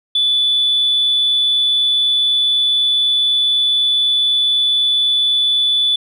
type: tone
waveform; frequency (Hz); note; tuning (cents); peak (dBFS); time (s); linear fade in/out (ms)
sine; 3472; A7; -24; -11; 0.15-5.96; 5
effects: tanh soft clip ceiling -7 dBFS